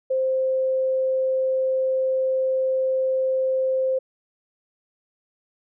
sine tone, 523.3 Hz, C5, in tune, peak -19 dBFS, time 0.1-3.99 s, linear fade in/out 10 ms, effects none

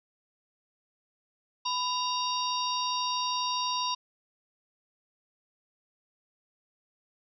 harmonic tone with a mistuned harmonic, 932.3 Hz, A#5, in tune, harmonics 1 / 3 / 4 / 5 / 6, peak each -30 / -38 / -35 / -37 / -36 dBFS, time 1.65-3.95 s, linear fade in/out 10 ms, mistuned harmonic 1, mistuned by +120 cents, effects none

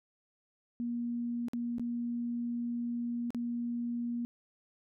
sine tone with dropouts, 238 Hz, A#3, 36 cents sharp, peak -32 dBFS, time 0.8-4.25 s, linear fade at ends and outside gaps 0 ms, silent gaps 1.484-1.534 / 1.783-1.796 / 3.305-3.347 s, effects none

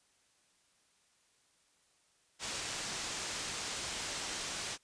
white low-pass noise, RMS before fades -40 dBFS, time 2.39-4.78 s, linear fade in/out 50 ms, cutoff 7900 Hz, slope 24 dB/octave, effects white hiss -71 dBFS RMS until 4.83 s + resampled to 22050 Hz

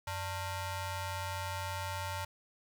sawtooth ring-modulated tone, 493.9 Hz, B4, in tune, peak -29 dBFS, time 0.07-2.25 s, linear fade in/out 5 ms, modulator 402 Hz, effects none

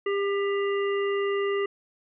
harmonic tone with a mistuned harmonic, 399.9 Hz, G4, 35 cents sharp, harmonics 1 / 3 / 5 / 7, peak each -24 / -34 / -35 / -40 dBFS, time 0.06-1.66 s, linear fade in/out 5 ms, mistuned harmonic 5, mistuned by -19 cents, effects none

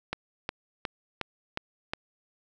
click train, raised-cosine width 0.3 ms, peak -14 dBFS, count 6, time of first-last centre 0.13-1.935 s, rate 2.77 Hz, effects none

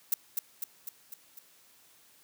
violet noise with echo, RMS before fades -26 dBFS, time 0.12-0.14 s, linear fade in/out 2 ms, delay 250 ms, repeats 5, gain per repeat -4 dB, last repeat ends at 1.39 s, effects white hiss -61 dBFS RMS until 2.23 s + high-pass 100 Hz 12 dB/octave

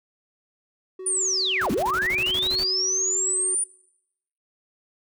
triangle tone with vibrato, 374 Hz, F#4, 19 cents sharp, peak -31 dBFS, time 0.99-3.55 s, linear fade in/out 5 ms, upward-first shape sine, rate 0.62 Hz, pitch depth 19 cents each way
sine linear two-way sweep, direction down then up, 9520 to 164.81 to 9520 Hz, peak -21 dBFS, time 1.06-3.64 s, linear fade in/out 5 ms, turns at 1.71 s
pink noise bursts, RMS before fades -35 dBFS, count 13, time 1.61-2.638 s, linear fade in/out 5 ms, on 56 ms, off 25 ms
effects noise-tail reverb RT60 0.8 s tail -22 dB re dry

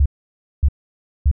sine tone bursts, 70.1 Hz, C#2, 20 cents sharp, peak -10 dBFS, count 3, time 0-1.314 s, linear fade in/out 5 ms, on 58 ms, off 570 ms, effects none

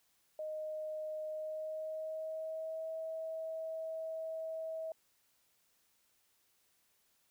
sine tone with pitch glide, 620 to 643.7 Hz, D#5 to E5, -6 to -41 cents, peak -38 dBFS, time 0.39-4.92 s, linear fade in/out 2 ms, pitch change +65 cents, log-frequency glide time 1.28-2.9 s, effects white hiss -74 dBFS RMS until 7.3 s

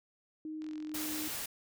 sine tone with pitch glide, 311.1 to 307 Hz, D#4 to D#4, 0 to -23 cents, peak -38 dBFS, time 0.45-1.28 s, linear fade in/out 2 ms, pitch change -23 cents, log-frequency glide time 0.61-0.78 s
click train, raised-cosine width 0.2 ms, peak -37 dBFS, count 25, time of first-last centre 0.62-1.168 s, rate 43.8 Hz
white noise, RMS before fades -39 dBFS, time 0.94-1.46 s, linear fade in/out 5 ms
effects none

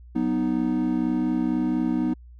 triangle chord, B major, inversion second, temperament equal, 185 / 246.9 / 311.1 Hz, F#3 / B3 / D#4, 0 / 0 / 0 cents, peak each -28 / -22 / -23 dBFS, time 0.15-2.14 s, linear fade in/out 10 ms, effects added 60 Hz sine -43 dBFS peak until 2.39 s

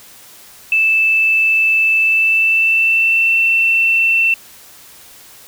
sine tone with pitch glide, 2637 to 2686 Hz, E7 to E7, 0 to +32 cents, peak -10 dBFS, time 0.72-4.34 s, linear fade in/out 2 ms, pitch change +32 cents, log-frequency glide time 1.99-3.38 s, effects white hiss -41 dBFS RMS until 5.47 s

